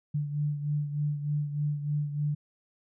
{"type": "beating tone pair", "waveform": "sine", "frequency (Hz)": [146.83, 150.13], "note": ["D3", "D3"], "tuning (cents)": [0, 38], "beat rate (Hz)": 3.3, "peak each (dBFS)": [-28, -35], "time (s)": [0.14, 2.35], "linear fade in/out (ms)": 10, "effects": []}